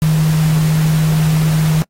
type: tone in noise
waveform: sine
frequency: 156.8 Hz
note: D#3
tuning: 14 cents sharp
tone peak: -10 dBFS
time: 0.02-1.82 s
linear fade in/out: 0 ms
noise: pink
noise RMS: -26 dBFS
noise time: 0.02-1.82 s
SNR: +13 dB
effects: noise-tail reverb RT60 0.1 s tail -25 dB re dry + AAC 48 kbps